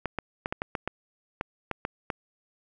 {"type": "clicks", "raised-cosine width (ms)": 0.5, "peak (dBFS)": -14, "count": 11, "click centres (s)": [0.057, 0.187, 0.459, 0.525, 0.619, 0.752, 0.876, 1.411, 1.713, 1.851, 2.102], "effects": []}